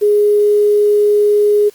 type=tone with quantisation; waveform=sine; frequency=415.3 Hz; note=G#4; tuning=in tune; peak=-8 dBFS; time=0.01-1.7 s; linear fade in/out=20 ms; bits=6; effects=white hiss -47 dBFS RMS until 1.74 s + Opus 32 kbps